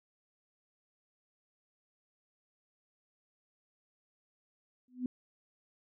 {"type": "tone with exponential growth", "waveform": "sine", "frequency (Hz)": 250.7, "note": "B3", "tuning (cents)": 26, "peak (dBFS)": -28, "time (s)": [4.88, 5.06], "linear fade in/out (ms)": 2, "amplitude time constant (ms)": 37, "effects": []}